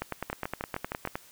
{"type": "two click trains", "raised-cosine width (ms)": 0.5, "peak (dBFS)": [-17, -16], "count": [6, 12], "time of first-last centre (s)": [[0.3, 1.074], [0.02, 1.155]], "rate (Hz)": [6.46, 9.69], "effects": ["white hiss -55 dBFS RMS until 1.31 s"]}